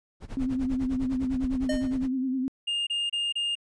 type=noise with tremolo; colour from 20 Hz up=brown; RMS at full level=-33 dBFS; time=0.2-2.1 s; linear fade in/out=50 ms; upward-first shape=sine; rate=9.9 Hz; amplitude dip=95%
type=tone with vibrato; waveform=sine; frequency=260.5 Hz; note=C4; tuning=7 cents flat; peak=-25 dBFS; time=0.37-2.48 s; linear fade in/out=0 ms; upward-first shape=sine; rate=9.7 Hz; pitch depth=54 cents each way
type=tone with exponential decay; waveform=square; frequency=610 Hz; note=D#5; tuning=34 cents flat; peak=-26 dBFS; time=1.69-2.03 s; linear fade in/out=5 ms; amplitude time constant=73 ms
type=tone bursts; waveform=triangle; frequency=2823 Hz; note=F7; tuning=18 cents sharp; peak=-24 dBFS; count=4; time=2.67-3.554 s; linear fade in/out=10 ms; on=200 ms; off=28 ms
effects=resampled to 22050 Hz